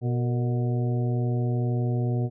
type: harmonic tone with a mistuned harmonic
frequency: 122.2 Hz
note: B2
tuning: 18 cents flat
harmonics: 1 / 2 / 3 / 4 / 5 / 6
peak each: -23 / -32 / -34 / -38 / -41 / -41 dBFS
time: 0.01-2.3 s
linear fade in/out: 50 ms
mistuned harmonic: 4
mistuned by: -82 cents
effects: none